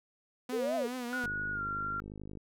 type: tone with vibrato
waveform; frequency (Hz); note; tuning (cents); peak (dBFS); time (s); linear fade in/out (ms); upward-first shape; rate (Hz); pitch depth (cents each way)
sawtooth; 246.9; B3; 0; -32; 0.49-1.26; 5; triangle; 4.8; 83
type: exponential two-way sweep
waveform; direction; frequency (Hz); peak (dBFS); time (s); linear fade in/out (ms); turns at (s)
sine; up then down; 415.4 to 698.5 to 415.4; -30; 0.52-0.88; 20; 0.76
type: tone with pitch glide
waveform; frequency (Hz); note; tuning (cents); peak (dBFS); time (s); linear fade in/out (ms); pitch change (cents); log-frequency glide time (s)
sine; 1455 to 1378.9; F#6 to F6; -29 to -22; -33; 1.13-2; 0; -93; 1.52-1.62
type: click train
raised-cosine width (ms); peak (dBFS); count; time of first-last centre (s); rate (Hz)
3; -32; 59; 1.24-2.373; 51.2
effects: none